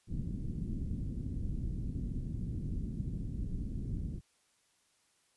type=low-pass noise; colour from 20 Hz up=pink; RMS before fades=-37 dBFS; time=0.07-4.21 s; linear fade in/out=50 ms; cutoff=250 Hz; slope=24 dB/octave; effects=white hiss -72 dBFS RMS until 5.36 s + resampled to 24000 Hz